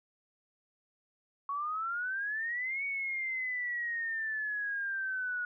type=exponential two-way sweep; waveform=sine; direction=up then down; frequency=1108.7 to 2243 to 1452 Hz; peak=-32 dBFS; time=1.49-5.45 s; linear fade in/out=2 ms; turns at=2.84 s; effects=none